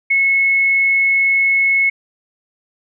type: tone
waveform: sine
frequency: 2189 Hz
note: C#7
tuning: 22 cents flat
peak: -11 dBFS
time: 0.1-1.9 s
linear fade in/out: 10 ms
effects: none